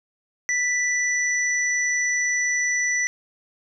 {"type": "tone pair together", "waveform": "sine", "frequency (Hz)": [1975.5, 5925], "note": ["B6", "F#8"], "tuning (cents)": [0, 1], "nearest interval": "octave + perfect fifth", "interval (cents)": 1901, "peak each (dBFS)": [-21, -26], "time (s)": [0.49, 3.07], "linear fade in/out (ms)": 0, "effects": []}